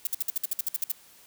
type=noise bursts; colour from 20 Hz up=violet; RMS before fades=-27 dBFS; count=12; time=0.05-0.917 s; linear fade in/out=2 ms; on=20 ms; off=57 ms; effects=white hiss -55 dBFS RMS until 1.26 s